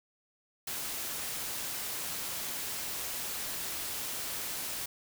white noise, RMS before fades -37 dBFS, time 0.67-4.86 s, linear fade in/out 5 ms, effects none

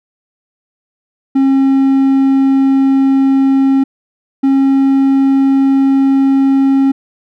triangle tone pair in turn, 270 / 271.2 Hz, C#4 / C#4, -45 / -38 cents, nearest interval unison, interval 7 cents, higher second, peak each -5 dBFS, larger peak neither, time 1.35-3.84 / 4.43-6.92 s, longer neither, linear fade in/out 10 ms, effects none

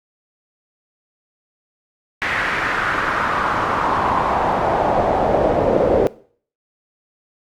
brown noise with band-pass filter sweep, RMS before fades -18 dBFS, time 2.22-6.07 s, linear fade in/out 0 ms, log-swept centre 1900 to 500 Hz, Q 2.7, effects noise-tail reverb RT60 0.5 s tail -20 dB re dry + Opus 48 kbps

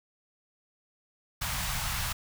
pink band-stop noise, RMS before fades -32 dBFS, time 1.41-2.13 s, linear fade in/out 10 ms, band 160 to 790 Hz, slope 24 dB/octave, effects none

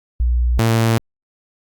sine / sawtooth tone pair in turn, 60.1 / 113.68 Hz, B1 / A#2, -46 / -43 cents, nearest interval major seventh, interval 1103 cents, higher second, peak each -13 / -9 dBFS, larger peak second, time 0.2-0.59 / 0.59-0.98 s, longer neither, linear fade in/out 0 ms, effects Opus 48 kbps

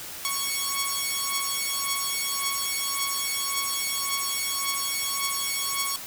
5% pulse beating tone pair, 1108.7 / 1110.5 Hz, C#6 / C#6, 0 / +3 cents, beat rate 1.8 Hz, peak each -16 / -18 dBFS, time 0.25-5.96 s, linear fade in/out 0 ms, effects white hiss -38 dBFS RMS until 6.06 s

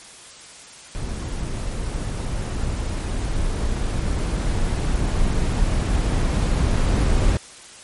brown noise with level ramp, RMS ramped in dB -27 to -17 dBFS, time 0.95-7.37 s, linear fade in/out 0 ms, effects white hiss -42 dBFS RMS until 7.83 s + MP3 48 kbps

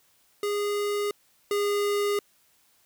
square tone pair in turn, 411 / 408.8 Hz, G#4 / G#4, -18 / -27 cents, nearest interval unison, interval 9 cents, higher first, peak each -26 / -24 dBFS, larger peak second, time 0.43-1.11 / 1.51-2.19 s, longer neither, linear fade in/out 2 ms, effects white hiss -64 dBFS RMS until 2.85 s

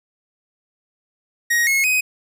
45% pulse tone with pitch steps, 1884 / 2173 / 2512 Hz, A#6 / C#7 / D#7, +18 / -35 / +16 cents, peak -15 dBFS, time 1.5-2.01 s, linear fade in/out 10 ms, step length 170 ms, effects none

